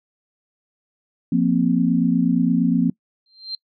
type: chord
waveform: sine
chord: F suspended fourth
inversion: none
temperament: equal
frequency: 174.61 / 233.1 / 261.6 Hz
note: F3 / Bb3 / C4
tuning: 0 / 0 / 0 cents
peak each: -19 dBFS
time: 1.32-2.9 s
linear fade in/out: 5 ms
type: tone with exponential growth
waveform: sine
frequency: 4155 Hz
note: C8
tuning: 13 cents flat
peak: -22 dBFS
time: 3.26-3.55 s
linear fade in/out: 2 ms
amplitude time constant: 63 ms
effects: noise-tail reverb RT60 0.1 s tail -24 dB re dry + MP3 96 kbps